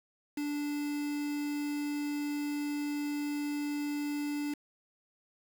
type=tone with quantisation; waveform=triangle; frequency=292.2 Hz; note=D4; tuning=9 cents flat; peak=-30 dBFS; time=0.37-4.54 s; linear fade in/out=5 ms; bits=7; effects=none